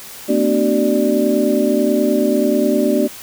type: tone cluster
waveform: sine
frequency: 225.2 / 254.6 / 296.1 / 378 / 591 Hz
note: A3 / C4 / D4 / F#4 / D5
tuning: +40 / -47 / +14 / +37 / +11 cents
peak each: -19 dBFS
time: 0.28-3.08 s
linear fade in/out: 20 ms
effects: white hiss -35 dBFS RMS until 3.22 s